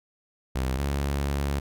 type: tone pair in turn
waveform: sawtooth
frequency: 65 / 70.26 Hz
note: C2 / C#2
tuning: -11 / +24 cents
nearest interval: minor second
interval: 135 cents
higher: second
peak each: -21 dBFS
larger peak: neither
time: 0.55-0.78 / 0.78-1.6 s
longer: second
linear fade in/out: 10 ms
effects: none